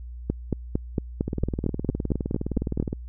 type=two click trains; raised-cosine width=3 ms; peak=-14 / -10 dBFS; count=33 / 12; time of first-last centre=1.28-2.929 / 0.3-2.8 s; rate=19.4 / 4.4 Hz; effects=added 60 Hz sine -35 dBFS peak until 3.08 s